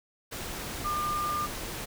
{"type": "tone in noise", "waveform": "sine", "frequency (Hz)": 1200, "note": "D6", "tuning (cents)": 37, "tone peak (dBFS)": -28, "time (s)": [0.84, 1.47], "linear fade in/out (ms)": 20, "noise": "pink", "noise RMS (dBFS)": -37, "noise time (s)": [0.31, 1.86], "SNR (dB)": 6, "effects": []}